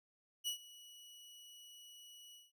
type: tone with ADSR envelope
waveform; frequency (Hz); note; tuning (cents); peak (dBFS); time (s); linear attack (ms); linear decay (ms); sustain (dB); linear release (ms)
sawtooth; 2932; F#7; -16; -32; 0.44-2.52; 35; 100; -20; 180
effects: none